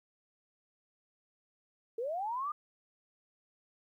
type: linear sweep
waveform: sine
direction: up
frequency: 435.4 to 1231 Hz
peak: -33 dBFS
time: 1.98-2.52 s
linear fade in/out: 5 ms
effects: 12-bit